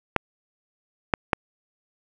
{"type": "clicks", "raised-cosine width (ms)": 0.5, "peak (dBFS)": -3, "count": 3, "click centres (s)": [0.163, 1.138, 1.332], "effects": []}